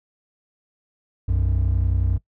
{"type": "tone pair together", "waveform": "triangle", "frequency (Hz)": [61.74, 92.8], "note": ["B1", "F#2"], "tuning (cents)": [0, 6], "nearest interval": "perfect fifth", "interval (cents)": 706, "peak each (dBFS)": -18, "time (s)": [1.28, 2.18], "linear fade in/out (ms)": 10, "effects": ["noise-tail reverb RT60 0.1 s tail -20 dB re dry", "tanh soft clip ceiling -10 dBFS"]}